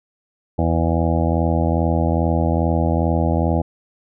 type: harmonic tone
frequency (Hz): 82.41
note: E2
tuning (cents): 0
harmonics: 1 / 2 / 3 / 4 / 6 / 7 / 8 / 9 / 10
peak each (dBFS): -19 / -22 / -24 / -25 / -27 / -27 / -28 / -29 / -29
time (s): 0.58-3.62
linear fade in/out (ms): 10
effects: none